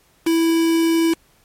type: tone with quantisation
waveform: triangle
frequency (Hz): 329.6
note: E4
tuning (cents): 0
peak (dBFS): -12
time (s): 0.26-1.14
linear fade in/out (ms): 10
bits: 4
effects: pink hiss -57 dBFS RMS until 1.44 s + MP3 64 kbps